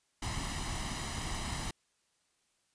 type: noise with comb filter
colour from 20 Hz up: pink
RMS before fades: -37 dBFS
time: 0.22-1.71 s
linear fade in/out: 5 ms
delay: 1 ms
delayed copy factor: +0.6
effects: white hiss -75 dBFS RMS until 2.74 s + resampled to 22050 Hz

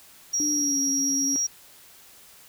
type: tone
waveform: sine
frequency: 5670 Hz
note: F8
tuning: 25 cents sharp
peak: -21 dBFS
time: 0.33-1.47 s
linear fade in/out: 10 ms
type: tone with pitch glide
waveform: sine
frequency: 297.4 to 274.3 Hz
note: D4 to C#4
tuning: +22 to -18 cents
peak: -25 dBFS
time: 0.4-1.36 s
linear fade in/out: 0 ms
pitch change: -140 cents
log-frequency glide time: 0.52-0.8 s
effects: tanh soft clip ceiling -18 dBFS + white hiss -51 dBFS RMS until 2.48 s

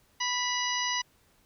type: harmonic tone with a mistuned harmonic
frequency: 987.8 Hz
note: B5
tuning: in tune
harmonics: 1 / 2 / 3 / 4 / 5 / 6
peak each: -33 / -33 / -34 / -39 / -36 / -35 dBFS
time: 0.2-1.02 s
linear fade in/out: 10 ms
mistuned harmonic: 3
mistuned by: -32 cents
effects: pink hiss -65 dBFS RMS until 1.45 s

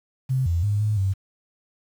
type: tone with pitch steps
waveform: sine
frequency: 130.8 / 84.9 / 103 / 106.4 / 96.4 Hz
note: C3 / F2 / G#2 / G#2 / G2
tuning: 0 / -48 / -14 / +42 / -28 cents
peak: -19 dBFS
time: 0.29-1.14 s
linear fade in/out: 20 ms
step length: 170 ms
effects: 8-bit

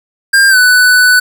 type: tone with pitch glide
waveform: square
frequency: 1600 to 1492.9 Hz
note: G6 to F#6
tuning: +35 to +15 cents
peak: -5 dBFS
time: 0.33-1.2 s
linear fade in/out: 10 ms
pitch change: -120 cents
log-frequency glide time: 0.49-0.57 s
effects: 7-bit

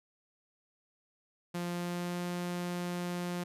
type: tone with pitch glide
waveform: sawtooth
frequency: 174.61 to 176.43 Hz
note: F3 to F3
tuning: 0 to +18 cents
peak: -30 dBFS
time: 1.54-3.44 s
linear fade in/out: 10 ms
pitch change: +18 cents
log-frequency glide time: 1.71-2.24 s
effects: resampled to 32000 Hz

